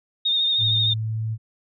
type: tone with vibrato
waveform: sine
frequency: 3676 Hz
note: A#7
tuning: 25 cents flat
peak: -18 dBFS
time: 0.25-0.94 s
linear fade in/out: 10 ms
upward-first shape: sine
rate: 13 Hz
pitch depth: 34 cents each way
type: tone with pitch glide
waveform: sine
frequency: 110 to 110.77 Hz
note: A2 to A2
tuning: 0 to +12 cents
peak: -23 dBFS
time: 0.58-1.38 s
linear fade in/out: 50 ms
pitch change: +12 cents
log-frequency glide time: 0.97-1.25 s
effects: none